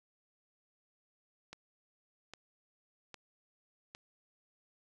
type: click train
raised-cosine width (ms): 0.2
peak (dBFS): -29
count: 4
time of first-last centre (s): 1.53-3.949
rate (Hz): 1.24
effects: none